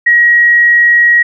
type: tone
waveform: sine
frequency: 1900 Hz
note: A#6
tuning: 33 cents sharp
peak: -4 dBFS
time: 0.06-1.23 s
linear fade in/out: 10 ms
effects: none